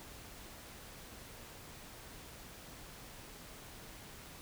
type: silence
effects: pink hiss -52 dBFS RMS until 4.41 s